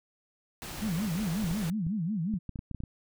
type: noise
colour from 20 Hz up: pink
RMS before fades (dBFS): -40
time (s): 0.62-1.7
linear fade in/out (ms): 0
type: tone with vibrato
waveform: sine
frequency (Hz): 187.4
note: F#3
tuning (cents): +22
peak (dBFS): -28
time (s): 0.81-2.39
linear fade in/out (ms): 20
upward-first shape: sine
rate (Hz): 5.5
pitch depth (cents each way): 290
type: clicks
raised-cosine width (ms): 5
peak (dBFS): -25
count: 11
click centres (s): 1.442 / 1.513 / 1.867 / 2.339 / 2.493 / 2.558 / 2.591 / 2.713 / 2.747 / 2.804 / 2.837
effects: none